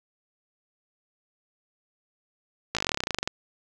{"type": "slowing click train", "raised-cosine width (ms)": 0.2, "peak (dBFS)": -9, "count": 19, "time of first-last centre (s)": [2.75, 3.275], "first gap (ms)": 17, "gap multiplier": 1.06, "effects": []}